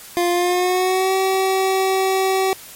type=tone with pitch glide; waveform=25% pulse; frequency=349.7 to 381.4 Hz; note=F4 to G4; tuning=+2 to -47 cents; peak=-12 dBFS; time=0.17-2.53 s; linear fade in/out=0 ms; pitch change=+151 cents; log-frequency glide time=0.31-1.13 s; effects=white hiss -39 dBFS RMS until 2.75 s + MP3 64 kbps